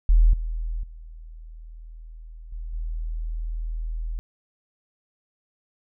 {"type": "tone with level steps", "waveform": "sine", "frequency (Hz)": 40.29, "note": "E1", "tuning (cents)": -39, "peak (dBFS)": [-12, -25, -38, -30, -26], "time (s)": [0.09, 4.19], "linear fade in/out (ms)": 0, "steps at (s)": [0.33, 0.83, 2.52, 2.73], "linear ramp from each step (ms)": 5, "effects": []}